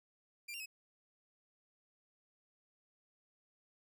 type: tone with pitch steps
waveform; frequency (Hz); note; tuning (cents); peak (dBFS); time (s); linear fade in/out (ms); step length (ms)
sawtooth; 2379 / 2776 / 2561; D7 / F7 / D#7; +22 / -11 / +49; -40; 0.48-0.66; 10; 60
effects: none